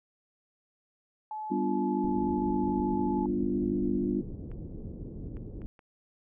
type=tone; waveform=sine; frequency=860 Hz; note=A5; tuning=40 cents flat; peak=-34 dBFS; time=1.31-3.26 s; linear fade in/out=2 ms
type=chord; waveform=sine; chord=G dominant seventh; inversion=none; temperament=equal; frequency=196 / 246.9 / 293.7 / 349.2 Hz; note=G3 / B3 / D4 / F4; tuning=0 / 0 / 0 / 0 cents; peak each=-32 dBFS; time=1.5-4.22 s; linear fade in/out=20 ms
type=low-pass noise; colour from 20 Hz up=pink; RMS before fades=-40 dBFS; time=2.04-5.66 s; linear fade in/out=0 ms; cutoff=390 Hz; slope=24 dB/octave
type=clicks; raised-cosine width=0.5 ms; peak=-40 dBFS; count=4; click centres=4.516 / 5.369 / 5.618 / 5.792 s
effects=none